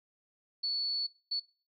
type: tone bursts at uneven times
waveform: sine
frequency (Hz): 4435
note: C#8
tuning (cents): 0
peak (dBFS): -29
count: 2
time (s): 0.63-1.07 / 1.31-1.4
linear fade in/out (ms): 10
effects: noise-tail reverb RT60 0.4 s tail -23 dB re dry + MP3 32 kbps